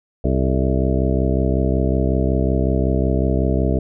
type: harmonic tone with a mistuned harmonic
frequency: 65.41 Hz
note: C2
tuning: in tune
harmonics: 1 / 2 / 3 / 4 / 5 / 6 / 7 / 9 / 10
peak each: -19 / -22 / -24 / -25 / -26 / -27 / -27 / -29 / -29 dBFS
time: 0.24-3.79 s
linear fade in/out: 5 ms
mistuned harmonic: 7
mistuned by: -44 cents
effects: none